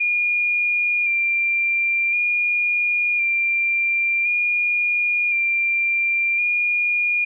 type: tone with vibrato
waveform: sine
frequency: 2400 Hz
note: D7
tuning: 37 cents sharp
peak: -17 dBFS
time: 0-7.25 s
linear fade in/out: 10 ms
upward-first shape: square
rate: 0.47 Hz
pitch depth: 20 cents each way
effects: none